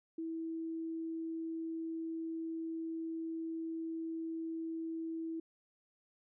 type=tone; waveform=sine; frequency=326.2 Hz; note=E4; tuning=18 cents flat; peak=-37 dBFS; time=0.18-5.4 s; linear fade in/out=5 ms; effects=none